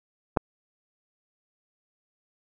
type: clicks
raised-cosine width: 1 ms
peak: -29 / -6 dBFS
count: 2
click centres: 0.365 / 0.372 s
effects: none